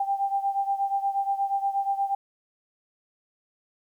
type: beating tone pair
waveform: sine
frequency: 789 / 797.4 Hz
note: G5 / G5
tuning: +11 / +29 cents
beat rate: 8.4 Hz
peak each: -25 / -29 dBFS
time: 0-2.15 s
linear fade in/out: 5 ms
effects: 10-bit